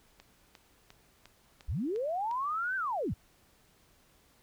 click train, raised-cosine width 0.2 ms, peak -33 dBFS, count 7, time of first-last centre 0.2-2.313 s, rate 2.84 Hz
sine linear two-way sweep, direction up then down, 39.44 to 1578 to 39.44 Hz, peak -30 dBFS, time 1.68-3.14 s, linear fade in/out 10 ms, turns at 2.76 s
effects pink hiss -65 dBFS RMS until 4.42 s

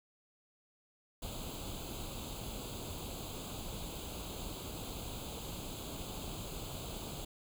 pink noise with comb filter, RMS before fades -43 dBFS, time 1.22-7.25 s, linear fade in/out 5 ms, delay 0.27 ms, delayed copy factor +0.85, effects none

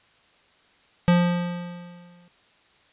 square tone with exponential decay, 175.2 Hz, F3, 6 cents sharp, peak -14 dBFS, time 1.08-2.28 s, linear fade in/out 0 ms, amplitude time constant 260 ms, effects white hiss -59 dBFS RMS until 2.92 s + resampled to 8000 Hz

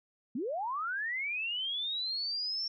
sine linear sweep, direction up, 208.2 to 5480 Hz, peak -32 dBFS, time 0.35-2.68 s, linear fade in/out 5 ms, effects none

